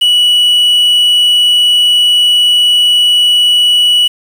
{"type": "tone with quantisation", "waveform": "triangle", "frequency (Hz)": 2941, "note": "F#7", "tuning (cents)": -11, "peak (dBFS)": -4, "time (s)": [0.01, 4.08], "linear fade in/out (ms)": 10, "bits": 5, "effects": []}